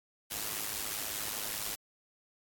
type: noise with amplitude modulation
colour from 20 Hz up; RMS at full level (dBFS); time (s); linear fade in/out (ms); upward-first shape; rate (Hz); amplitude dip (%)
white; -34; 0.3-1.76; 20; sine; 105; 65
effects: AAC 64 kbps